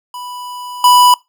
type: tone with level steps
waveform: square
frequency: 988 Hz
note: B5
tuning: in tune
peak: -26 / -6 dBFS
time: 0.14-1.14 s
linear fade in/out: 2 ms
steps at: 0.84 s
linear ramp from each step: 2 ms
effects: noise-tail reverb RT60 0.2 s tail -22 dB re dry